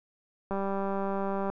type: click train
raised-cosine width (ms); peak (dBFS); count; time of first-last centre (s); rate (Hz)
1; -19; 195; 0.51-1.5; 196
effects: none